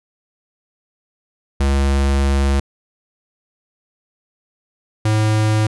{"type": "tone pair in turn", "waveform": "square", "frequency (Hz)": [68.9, 108.06], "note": ["C#2", "A2"], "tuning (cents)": [-10, -31], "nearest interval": "minor sixth", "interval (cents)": 779, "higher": "second", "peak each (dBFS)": -14, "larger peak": "neither", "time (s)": [[1.6, 2.6], [5.05, 5.67]], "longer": "first", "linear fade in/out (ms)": 5, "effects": ["resampled to 24000 Hz"]}